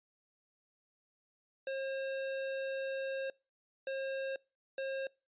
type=tone bursts at uneven times; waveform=square; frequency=537 Hz; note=C5; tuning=45 cents sharp; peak=-36 dBFS; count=3; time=1.67-3.3 / 3.87-4.36 / 4.78-5.07 s; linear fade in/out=2 ms; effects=noise-tail reverb RT60 0.3 s tail -26 dB re dry + resampled to 8000 Hz